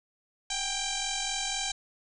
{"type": "tone with frequency modulation", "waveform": "sine", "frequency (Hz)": 1600, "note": "G6", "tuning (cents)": 35, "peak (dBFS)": -29, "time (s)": [0.5, 1.72], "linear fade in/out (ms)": 5, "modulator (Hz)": 789, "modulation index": 7.8, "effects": []}